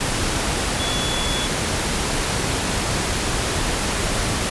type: tone in noise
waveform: sine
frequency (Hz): 3410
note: G#7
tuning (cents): +45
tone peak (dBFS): -26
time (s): 0.79-1.47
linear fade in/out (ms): 10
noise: pink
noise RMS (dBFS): -22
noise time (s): 0-4.5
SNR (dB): -7
effects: resampled to 24000 Hz